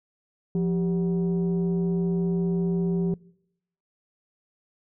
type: tone pair together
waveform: sine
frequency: 174.4 / 391.5 Hz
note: F3 / G4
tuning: -2 / -2 cents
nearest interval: octave + major second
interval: 1400 cents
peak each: -21 / -27 dBFS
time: 0.55-3.14 s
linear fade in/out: 2 ms
effects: noise-tail reverb RT60 0.8 s tail -25 dB re dry + tanh soft clip ceiling -18 dBFS